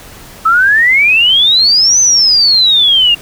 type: exponential two-way sweep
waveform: sine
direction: up then down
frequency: 1282 to 6200 to 2776 Hz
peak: -5 dBFS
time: 0.45-3.15 s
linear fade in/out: 10 ms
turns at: 2 s
effects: pink hiss -34 dBFS RMS until 3.21 s